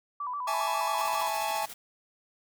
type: tone with vibrato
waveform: sine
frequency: 1074 Hz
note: C6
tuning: 45 cents sharp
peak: -31 dBFS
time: 0.2-1.28 s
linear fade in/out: 5 ms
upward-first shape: square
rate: 7.4 Hz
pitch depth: 130 cents each way
type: chord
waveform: 45% pulse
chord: A major seventh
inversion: second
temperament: equal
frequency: 659.3 / 830.6 / 880 / 1108.7 Hz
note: E5 / G#5 / A5 / C#6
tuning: 0 / 0 / 0 / 0 cents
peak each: -36 / -32 / -33 / -38 dBFS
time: 0.47-1.66 s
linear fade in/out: 10 ms
type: noise with tremolo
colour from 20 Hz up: white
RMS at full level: -42 dBFS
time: 0.98-1.74 s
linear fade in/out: 2 ms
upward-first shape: square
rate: 14 Hz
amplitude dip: 55%
effects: none